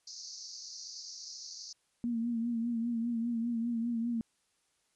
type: band-pass noise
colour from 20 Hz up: pink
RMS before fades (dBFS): -46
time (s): 0.07-1.73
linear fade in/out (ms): 5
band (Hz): 4400 to 6400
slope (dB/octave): 96
type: tone with vibrato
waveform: sine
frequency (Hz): 233.1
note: A#3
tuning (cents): 0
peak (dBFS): -30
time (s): 2.04-4.21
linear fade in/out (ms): 0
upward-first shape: triangle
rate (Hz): 5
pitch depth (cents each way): 62
effects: white hiss -75 dBFS RMS until 4.95 s + resampled to 24000 Hz